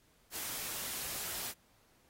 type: noise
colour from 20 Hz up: white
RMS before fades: -40 dBFS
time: 0.31-1.54 s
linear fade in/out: 50 ms
effects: pink hiss -69 dBFS RMS until 2.09 s + AAC 48 kbps